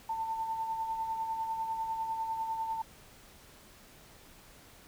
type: tone with tremolo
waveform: sine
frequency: 895 Hz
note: A5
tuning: 29 cents sharp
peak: -30 dBFS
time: 0.09-2.82 s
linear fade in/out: 5 ms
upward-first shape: sine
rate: 10 Hz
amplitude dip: 45%
effects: pink hiss -56 dBFS RMS until 4.87 s